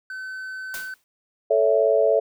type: tone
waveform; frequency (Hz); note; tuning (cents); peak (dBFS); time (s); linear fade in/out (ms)
triangle; 1524; G6; -49; -29; 0.1-0.94; 2
type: noise with exponential decay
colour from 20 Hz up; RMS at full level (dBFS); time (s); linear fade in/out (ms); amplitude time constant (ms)
white; -32; 0.74-1.04; 0; 65
type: chord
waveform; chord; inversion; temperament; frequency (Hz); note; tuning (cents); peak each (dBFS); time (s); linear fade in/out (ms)
sine; A major; none; equal with one note detuned; 440 / 562.1 / 659.3; A4 / C#5 / E5; 0 / +24 / 0; -20; 1.5-2.2; 10
effects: none